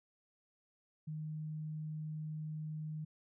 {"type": "tone", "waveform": "sine", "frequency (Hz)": 154.6, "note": "D#3", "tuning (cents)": -11, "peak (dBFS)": -39, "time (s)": [1.07, 3.05], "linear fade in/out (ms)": 10, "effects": []}